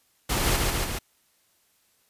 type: noise with echo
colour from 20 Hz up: pink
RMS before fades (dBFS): -25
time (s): 0.29-0.57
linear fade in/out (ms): 10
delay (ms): 140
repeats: 3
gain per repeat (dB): -2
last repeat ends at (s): 0.99
effects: white hiss -66 dBFS RMS until 2.09 s + resampled to 32000 Hz